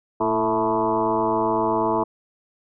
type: tone with frequency modulation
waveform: sine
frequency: 659.3 Hz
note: E5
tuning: in tune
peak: -18 dBFS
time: 0.2-2.04 s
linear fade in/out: 10 ms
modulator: 108 Hz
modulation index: 3.8
effects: none